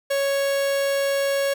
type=tone; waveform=45% pulse; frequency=554.4 Hz; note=C#5; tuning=in tune; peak=-20 dBFS; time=0.1-1.54 s; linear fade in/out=10 ms; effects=none